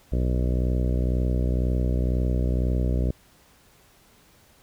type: harmonic tone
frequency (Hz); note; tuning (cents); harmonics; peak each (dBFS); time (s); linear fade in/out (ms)
62; B1; +7; 1 / 2 / 3 / 4 / 5 / 6 / 7 / 8 / 9 / 10; -22 / -28 / -32 / -34 / -36 / -38 / -39 / -40 / -41 / -42; 0.12-3.11; 5
effects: pink hiss -57 dBFS RMS until 4.62 s